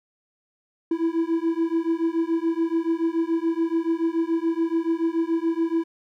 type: beating tone pair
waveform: triangle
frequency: 327 / 334 Hz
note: E4 / E4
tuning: -14 / +23 cents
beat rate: 7 Hz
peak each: -22 dBFS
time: 0.91-5.84 s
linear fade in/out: 5 ms
effects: none